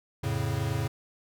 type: chord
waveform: square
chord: F augmented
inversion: none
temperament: equal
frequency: 87.31 / 110 / 138.59 Hz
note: F2 / A2 / C#3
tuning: 0 / 0 / 0 cents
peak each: -35 / -31 / -32 dBFS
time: 0.23-0.88 s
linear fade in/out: 10 ms
effects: none